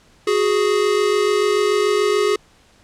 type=tone pair together; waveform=square; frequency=370 / 416.9 Hz; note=F#4 / G#4; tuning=0 / +7 cents; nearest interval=major second; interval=207 cents; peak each=-21 / -17 dBFS; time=0.27-2.36 s; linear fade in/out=5 ms; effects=pink hiss -53 dBFS RMS until 2.83 s + low-pass 8000 Hz 12 dB/octave